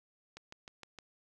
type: click train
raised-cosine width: 0.2 ms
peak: -30 dBFS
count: 5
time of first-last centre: 0.37-0.987 s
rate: 6.48 Hz
effects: none